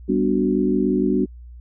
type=chord; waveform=sine; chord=G major seventh; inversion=none; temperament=equal; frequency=196 / 246.9 / 293.7 / 370 Hz; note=G3 / B3 / D4 / F#4; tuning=0 / 0 / 0 / 0 cents; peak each=-22 dBFS; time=0.08-1.26 s; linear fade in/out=20 ms; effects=added 60 Hz sine -37 dBFS peak until 1.6 s